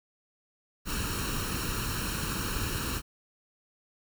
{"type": "noise with comb filter", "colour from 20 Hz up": "pink", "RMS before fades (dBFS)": -32, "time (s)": [0.85, 3.02], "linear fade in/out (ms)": 50, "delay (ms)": 0.72, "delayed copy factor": 0.7, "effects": []}